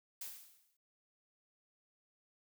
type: noise with exponential decay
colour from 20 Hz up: blue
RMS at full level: -42 dBFS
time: 0.21-0.77 s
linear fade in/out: 5 ms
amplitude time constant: 120 ms
effects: none